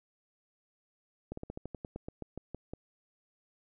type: slowing click train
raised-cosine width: 2 ms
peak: -26 dBFS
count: 14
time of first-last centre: 1.32-2.735 s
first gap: 54 ms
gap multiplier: 1.11
effects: none